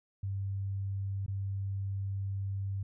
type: tone with dropouts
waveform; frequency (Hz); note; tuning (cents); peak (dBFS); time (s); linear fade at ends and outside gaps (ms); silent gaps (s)
sine; 98; G2; 0; -32; 0.23-2.83; 5; 1.263-1.28
effects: none